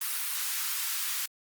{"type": "high-pass noise", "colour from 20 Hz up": "white", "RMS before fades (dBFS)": -32, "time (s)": [0.01, 1.26], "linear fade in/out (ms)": 5, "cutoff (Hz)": 1100, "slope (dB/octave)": 24, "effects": ["Opus 32 kbps"]}